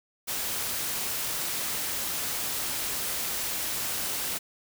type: noise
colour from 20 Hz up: white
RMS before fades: -31 dBFS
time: 0.27-4.39 s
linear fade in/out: 20 ms
effects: none